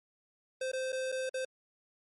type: tone with dropouts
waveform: square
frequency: 520 Hz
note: C5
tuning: 11 cents flat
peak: -33 dBFS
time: 0.61-1.45 s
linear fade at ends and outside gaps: 5 ms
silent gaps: 0.717-0.732 / 0.922-0.927 / 1.119-1.123 / 1.294-1.341 s
effects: MP3 48 kbps